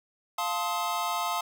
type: chord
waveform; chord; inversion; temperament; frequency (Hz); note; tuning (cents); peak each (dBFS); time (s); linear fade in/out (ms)
square; F dominant seventh; none; equal with one note detuned; 698.5 / 880 / 1046.5 / 1267.7; F5 / A5 / C6 / Eb6; 0 / 0 / 0 / +32; -34; 0.38-1.41; 5
effects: none